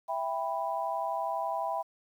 sine chord, E minor, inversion none, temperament just, 659.3 / 791.1 / 988.9 Hz, E5 / G5 / B5, 0 / +16 / +2 cents, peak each -34 dBFS, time 0.08-1.83 s, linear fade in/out 20 ms, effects 10-bit

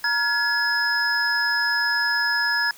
sine tone cluster, 939 / 1412 / 1691 / 5110 Hz, A#5 / F6 / G#6 / D#8, +12 / +19 / +31 / +45 cents, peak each -29 / -29 / -21 / -26 dBFS, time 0.04-2.71 s, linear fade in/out 2 ms, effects white hiss -47 dBFS RMS until 2.77 s

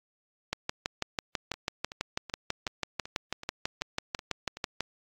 two click trains, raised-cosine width 0.2 ms, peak -23 / -12 dBFS, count 9 / 27, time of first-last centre 1.54-4.57 / 0.53-4.806 s, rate 2.64 / 6.08 Hz, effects AAC 64 kbps

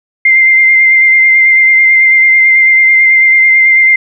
sine tone with vibrato, 2093 Hz, C7, in tune, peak -3 dBFS, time 0.25-3.96 s, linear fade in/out 5 ms, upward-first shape sine, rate 9.1 Hz, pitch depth 18 cents each way, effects none

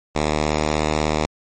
5% pulse tone with pitch glide, 76 to 76.75 Hz, D#2 to D#2, -40 to -23 cents, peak -7 dBFS, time 0.15-1.26 s, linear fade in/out 5 ms, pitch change +17 cents, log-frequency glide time 0.35-1.04 s, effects MP3 32 kbps

